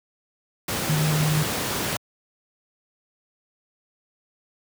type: tone in noise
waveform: sine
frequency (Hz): 153.2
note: D#3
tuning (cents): -27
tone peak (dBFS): -19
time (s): 0.89-1.43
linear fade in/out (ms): 5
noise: pink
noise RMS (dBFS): -26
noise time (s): 0.68-1.97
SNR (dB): +4
effects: high-pass 100 Hz 12 dB/octave